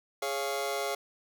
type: chord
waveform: sawtooth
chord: Db major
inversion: second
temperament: just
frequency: 415.8 / 554.4 / 693 Hz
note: Ab4 / Db5 / F5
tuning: +2 / 0 / -14 cents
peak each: -31 dBFS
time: 0.22-0.95 s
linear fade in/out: 5 ms
effects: none